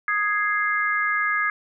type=chord; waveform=sine; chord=Ab major; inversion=second; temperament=equal; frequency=1244.5 / 1661.2 / 2093 Hz; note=Eb6 / Ab6 / C7; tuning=0 / 0 / 0 cents; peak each=-25 / -23 / -26 dBFS; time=0.08-1.5 s; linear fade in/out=2 ms; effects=none